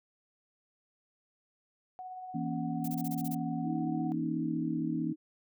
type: tone with tremolo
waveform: sine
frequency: 740 Hz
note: F#5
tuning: in tune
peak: -39 dBFS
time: 1.99-4.12 s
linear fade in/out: 0 ms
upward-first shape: triangle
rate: 17 Hz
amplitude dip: 35%
type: chord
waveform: sine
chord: A# diminished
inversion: second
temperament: equal with one note detuned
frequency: 164.81 / 236.2 / 277.2 Hz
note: E3 / A#3 / C#4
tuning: 0 / +23 / 0 cents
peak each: -36 dBFS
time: 2.34-5.13 s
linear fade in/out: 10 ms
type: noise bursts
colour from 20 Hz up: violet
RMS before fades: -42 dBFS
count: 8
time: 2.84-3.349 s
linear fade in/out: 5 ms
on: 40 ms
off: 27 ms
type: tone with vibrato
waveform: sine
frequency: 313 Hz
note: D#4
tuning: 10 cents sharp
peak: -34 dBFS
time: 3.63-5.16 s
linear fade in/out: 50 ms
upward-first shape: sine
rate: 13 Hz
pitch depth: 18 cents each way
effects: none